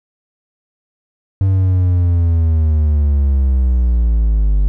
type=linear sweep; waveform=triangle; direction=down; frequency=97.1 to 48.12 Hz; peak=-8 dBFS; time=1.41-4.68 s; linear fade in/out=0 ms; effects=none